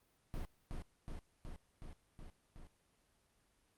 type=noise with echo; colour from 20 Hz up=brown; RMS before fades=-41 dBFS; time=0.34-0.45 s; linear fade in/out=0 ms; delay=370 ms; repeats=6; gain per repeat=-2 dB; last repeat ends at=2.67 s; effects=pink hiss -75 dBFS RMS until 3.77 s + Opus 32 kbps